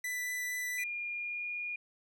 45% pulse tone with vibrato, 1986 Hz, B6, 9 cents sharp, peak -34 dBFS, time 0.04-0.84 s, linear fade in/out 5 ms, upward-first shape triangle, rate 4.3 Hz, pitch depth 8 cents each way
sine tone with pitch glide, 2415 to 2432 Hz, D7 to D#7, +48 to -40 cents, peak -35 dBFS, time 0.78-1.76 s, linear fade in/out 5 ms, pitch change +12 cents, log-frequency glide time 1.14-1.48 s
effects none

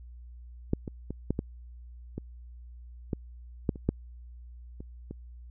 clicks, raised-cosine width 3 ms, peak -12 / -22 / -22 / -14 / -16 / -21 / -16 / -12 / -29 / -11 / -29 / -25 dBFS, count 12, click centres 0.734 / 0.878 / 1.106 / 1.306 / 1.391 / 2.18 / 3.132 / 3.692 / 3.758 / 3.89 / 4.805 / 5.11 s, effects added 60 Hz sine -44 dBFS peak until 5.5 s

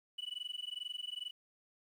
sine tone with amplitude modulation, 2960 Hz, F#7, in tune, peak -34 dBFS, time 0.18-1.31 s, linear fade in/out 10 ms, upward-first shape sine, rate 22.3 Hz, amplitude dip 100%, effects tanh soft clip ceiling -36 dBFS + 11-bit

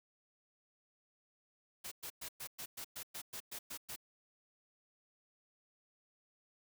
white noise bursts, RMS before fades -45 dBFS, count 12, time 1.84-3.962 s, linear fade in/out 10 ms, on 76 ms, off 110 ms, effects none

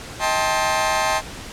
sawtooth chord, A half-diminished seventh, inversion second, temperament just, 633.6 / 792 / 880 / 1056 Hz, Eb5 / G5 / A5 / C6, +31 / +18 / 0 / +16 cents, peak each -20 dBFS, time 0.19-1.22 s, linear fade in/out 50 ms, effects pink hiss -35 dBFS RMS until 1.52 s + low-pass 9000 Hz 12 dB/octave

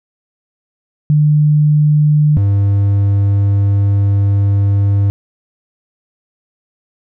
sine / triangle tone pair in turn, 150 / 100.11 Hz, D3 / G2, +37 / +37 cents, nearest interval perfect fifth, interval 700 cents, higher first, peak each -7 dBFS, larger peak neither, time 1.1-2.37 / 2.37-5.1 s, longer second, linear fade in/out 0 ms, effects none

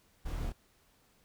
brown noise with echo, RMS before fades -38 dBFS, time 0.25-0.5 s, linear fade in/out 10 ms, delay 26 ms, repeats 1, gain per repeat -2 dB, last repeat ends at 0.526 s, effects pink hiss -68 dBFS RMS until 1.24 s

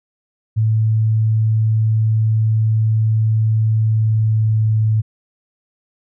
sine tone with pitch glide, 110 to 109.24 Hz, A2 to A2, 0 to -12 cents, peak -12 dBFS, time 0.56-5.02 s, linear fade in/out 20 ms, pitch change -12 cents, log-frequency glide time 3.8-4.77 s, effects none

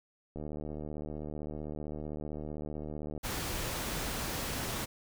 click train, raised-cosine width 2 ms, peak -27 dBFS, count 214, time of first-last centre 0.36-3.177 s, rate 75.6 Hz
pink noise, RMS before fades -36 dBFS, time 3.23-4.86 s, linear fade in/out 20 ms
effects none

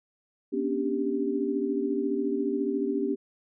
sine tone cluster, 241.3 / 279.5 / 293.8 / 392.9 Hz, B3 / C#4 / D4 / G4, -40 / +14 / +1 / +4 cents, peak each -32 / -30 / -33 / -29 dBFS, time 0.52-3.16 s, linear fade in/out 20 ms, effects none

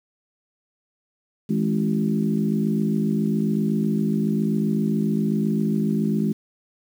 harmonic tone with a mistuned harmonic, 54.3 Hz, A1, 22 cents flat, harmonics 3 / 4 / 5 / 6 / 7, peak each -25 / -21 / -30 / -31 / -32 dBFS, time 1.49-6.33 s, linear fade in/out 10 ms, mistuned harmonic 4, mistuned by -55 cents, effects 8-bit

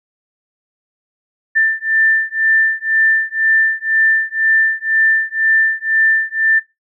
sine beating tone pair, 1779 / 1781 Hz, A6 / A6, +19 / +21 cents, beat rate 2 Hz, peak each -15 dBFS, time 1.55-6.6 s, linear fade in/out 20 ms, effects noise-tail reverb RT60 0.2 s tail -20 dB re dry

